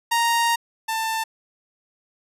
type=tone pair in turn; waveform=sawtooth; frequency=932.3 / 890.5 Hz; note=A#5 / A5; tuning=0 / +21 cents; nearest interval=minor second; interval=79 cents; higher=first; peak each=-14 / -19 dBFS; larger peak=first; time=0.11-0.56 / 0.88-1.24 s; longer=first; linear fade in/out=10 ms; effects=resampled to 32000 Hz